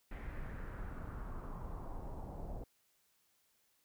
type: noise with low-pass filter sweep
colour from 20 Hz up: brown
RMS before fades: -44 dBFS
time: 0.11-2.64 s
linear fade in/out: 5 ms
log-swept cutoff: 2100 to 680 Hz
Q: 2.7
effects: white hiss -75 dBFS RMS until 3.84 s